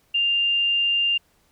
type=tone; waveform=sine; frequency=2796 Hz; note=F7; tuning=1 cent sharp; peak=-18 dBFS; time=0.14-1.18 s; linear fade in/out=10 ms; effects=pink hiss -63 dBFS RMS until 1.51 s